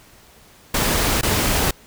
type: noise with dropouts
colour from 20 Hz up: pink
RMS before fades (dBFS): -19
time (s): 0.74-1.71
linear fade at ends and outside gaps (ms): 5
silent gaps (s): 1.212-1.23
effects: pink hiss -49 dBFS RMS until 1.86 s

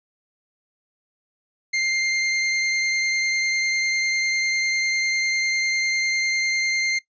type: tone with vibrato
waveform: sawtooth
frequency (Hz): 2100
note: C7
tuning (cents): +6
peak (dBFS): -17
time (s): 1.73-6.99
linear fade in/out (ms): 10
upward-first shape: sine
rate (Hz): 10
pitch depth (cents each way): 9
effects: noise-tail reverb RT60 0.1 s tail -17 dB re dry + resampled to 16000 Hz

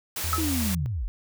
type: noise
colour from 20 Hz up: white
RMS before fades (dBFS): -31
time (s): 0.16-0.75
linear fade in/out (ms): 5
type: tone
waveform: sine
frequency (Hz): 81.9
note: E2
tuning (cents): -11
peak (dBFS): -28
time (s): 0.24-0.86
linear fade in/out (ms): 0
type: tone with exponential decay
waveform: sine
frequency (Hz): 1290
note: E6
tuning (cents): -38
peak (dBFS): -19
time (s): 0.33-0.45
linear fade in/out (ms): 1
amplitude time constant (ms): 26
type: linear sweep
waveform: sine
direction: down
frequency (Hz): 332.9 to 34.65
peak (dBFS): -26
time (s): 0.38-1.08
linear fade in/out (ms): 0
effects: none

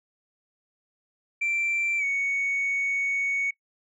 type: tone with pitch glide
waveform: sine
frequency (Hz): 2349 to 2226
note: D7 to C#7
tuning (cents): 0 to +7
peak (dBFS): -22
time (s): 1.41-3.51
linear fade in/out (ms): 10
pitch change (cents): -93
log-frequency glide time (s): 1.98-2.04
effects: noise-tail reverb RT60 0.1 s tail -22 dB re dry + tanh soft clip ceiling -21 dBFS

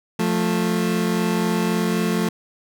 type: tone pair together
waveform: 30% pulse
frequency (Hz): 176.18 / 220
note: F3 / A3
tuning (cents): +15 / 0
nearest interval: major third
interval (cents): 385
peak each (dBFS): -19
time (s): 0.19-2.29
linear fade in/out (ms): 5
effects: none

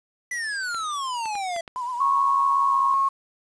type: exponential sweep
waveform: square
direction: down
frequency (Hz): 2000 to 659.3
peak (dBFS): -27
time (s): 0.31-1.61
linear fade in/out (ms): 5
type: clicks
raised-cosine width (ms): 0.3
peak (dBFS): -22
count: 5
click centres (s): 0.746 / 1.257 / 1.354 / 1.563 / 1.678
type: tone with vibrato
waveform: sine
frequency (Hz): 987.8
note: B5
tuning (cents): 0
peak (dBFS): -26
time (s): 1.76-2.94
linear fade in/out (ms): 0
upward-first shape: triangle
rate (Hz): 8.9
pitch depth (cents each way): 86
type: tone with pitch glide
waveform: sine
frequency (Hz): 1100 to 1089.9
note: C#6 to C#6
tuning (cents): -14 to -30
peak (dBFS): -18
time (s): 2-3.09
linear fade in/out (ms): 10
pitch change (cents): -16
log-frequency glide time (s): 2.67-2.74
effects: resampled to 22050 Hz + 8-bit

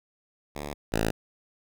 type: tone pair in turn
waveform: 5% pulse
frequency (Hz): 73.1 / 54.76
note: D2 / A1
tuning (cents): -7 / -8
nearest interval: perfect fourth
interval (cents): 501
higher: first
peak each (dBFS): -23 / -13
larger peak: second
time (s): 0.55-0.74 / 0.92-1.11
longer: neither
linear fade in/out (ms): 10
effects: none

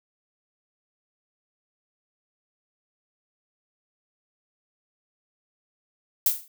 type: noise with exponential decay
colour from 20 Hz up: violet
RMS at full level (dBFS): -17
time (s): 6.26-6.48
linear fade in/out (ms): 2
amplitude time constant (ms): 47
effects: none

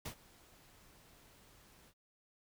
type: noise with ADSR envelope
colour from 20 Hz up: pink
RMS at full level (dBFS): -42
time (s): 0.05-1.94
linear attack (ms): 9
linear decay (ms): 84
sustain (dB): -21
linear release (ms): 63
effects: none

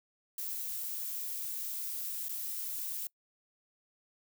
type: noise with dropouts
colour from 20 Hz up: violet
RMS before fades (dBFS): -38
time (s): 0.38-3.07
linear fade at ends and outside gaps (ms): 2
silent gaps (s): 2.285-2.292
effects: noise-tail reverb RT60 0.1 s tail -24 dB re dry

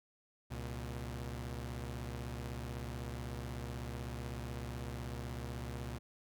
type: tone pair together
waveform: sawtooth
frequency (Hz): 67.64 / 119.2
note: C#2 / A#2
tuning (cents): -42 / +39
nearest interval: minor seventh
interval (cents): 981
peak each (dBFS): -39 / -39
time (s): 0.5-5.99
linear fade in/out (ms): 20
effects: none

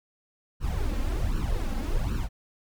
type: noise with flanger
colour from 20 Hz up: brown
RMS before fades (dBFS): -27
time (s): 0.6-2.29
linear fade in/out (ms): 50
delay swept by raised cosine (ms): 0.7 to 3.8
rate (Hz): 1.3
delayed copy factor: +0.85
effects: none

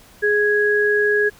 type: tone pair together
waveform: sine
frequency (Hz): 416.9 / 1661.2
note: G#4 / G#6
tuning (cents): +7 / 0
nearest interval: 2 octaves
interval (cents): 2393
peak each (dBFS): -17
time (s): 0.22-1.3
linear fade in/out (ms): 20
effects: pink hiss -48 dBFS RMS until 1.39 s

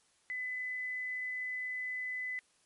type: tone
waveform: sine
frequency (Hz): 2008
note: B6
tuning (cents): +28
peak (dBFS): -35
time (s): 0.3-2.39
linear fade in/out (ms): 0
effects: white hiss -70 dBFS RMS until 2.65 s + MP3 48 kbps

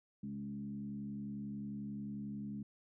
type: tone with frequency modulation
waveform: sine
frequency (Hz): 207.2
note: G#3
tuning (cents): -4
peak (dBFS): -40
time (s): 0.23-2.63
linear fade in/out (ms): 5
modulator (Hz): 71.2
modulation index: 0.76
effects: none

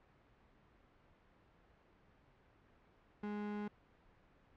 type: tone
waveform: 35% pulse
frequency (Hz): 207.7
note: G#3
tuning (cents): 0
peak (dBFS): -38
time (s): 3.23-3.68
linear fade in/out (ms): 5
effects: pink hiss -68 dBFS RMS until 4.56 s + low-pass 2000 Hz 12 dB/octave

